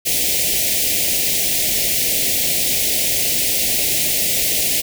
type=band-stop noise; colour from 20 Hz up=white; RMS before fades=-18 dBFS; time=0.05-4.82 s; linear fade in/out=20 ms; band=710 to 2000 Hz; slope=48 dB/octave; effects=none